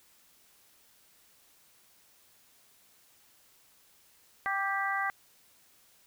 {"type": "harmonic tone with a mistuned harmonic", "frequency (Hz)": 392, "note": "G4", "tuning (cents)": 0, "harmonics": [2, 3, 4, 5], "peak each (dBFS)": [-34, -34, -34, -34], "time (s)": [4.46, 5.1], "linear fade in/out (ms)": 0, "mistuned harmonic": 4, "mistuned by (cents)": 17, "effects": ["white hiss -63 dBFS RMS until 6.06 s"]}